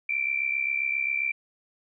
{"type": "tone with amplitude modulation", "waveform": "sine", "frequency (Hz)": 2349, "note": "D7", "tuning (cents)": 0, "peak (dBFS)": -21, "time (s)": [0.09, 1.32], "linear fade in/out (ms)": 5, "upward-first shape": "sine", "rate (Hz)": 67.5, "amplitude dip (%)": 75, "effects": []}